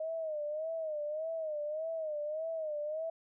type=tone with vibrato; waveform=sine; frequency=622.3 Hz; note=D#5; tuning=in tune; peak=-34 dBFS; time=0-3.1 s; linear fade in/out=5 ms; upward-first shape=sine; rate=1.7 Hz; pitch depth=91 cents each way; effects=none